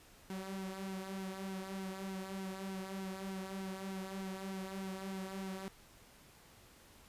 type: tone with flanger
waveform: sawtooth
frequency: 191.4 Hz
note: G3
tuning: 41 cents flat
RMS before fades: -43 dBFS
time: 0.3-5.68 s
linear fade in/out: 0 ms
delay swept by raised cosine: 1.6 to 4.9 ms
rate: 3.3 Hz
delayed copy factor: -0.6
effects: pink hiss -61 dBFS RMS until 7.08 s + resampled to 32000 Hz